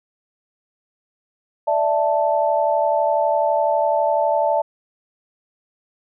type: chord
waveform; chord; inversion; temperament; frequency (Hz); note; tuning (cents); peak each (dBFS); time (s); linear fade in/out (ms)
sine; D suspended second; none; equal; 587.3 / 659.3 / 880; D5 / E5 / A5; 0 / 0 / 0; -20; 1.67-4.62; 10
effects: none